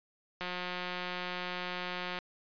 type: click train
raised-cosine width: 0.3 ms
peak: -21 dBFS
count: 321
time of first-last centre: 0.41-2.188 s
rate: 180 Hz
effects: resampled to 11025 Hz